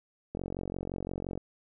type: click train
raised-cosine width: 2 ms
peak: -22 dBFS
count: 48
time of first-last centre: 0.35-1.376 s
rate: 45.8 Hz
effects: none